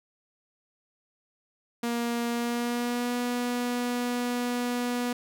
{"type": "tone with pitch glide", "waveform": "sawtooth", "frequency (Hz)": [236.1, 243.9], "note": ["A#3", "B3"], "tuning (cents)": [22, -21], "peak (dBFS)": -23, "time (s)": [1.83, 5.13], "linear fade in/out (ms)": 5, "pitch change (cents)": 57, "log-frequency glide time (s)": [2.3, 3.15], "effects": []}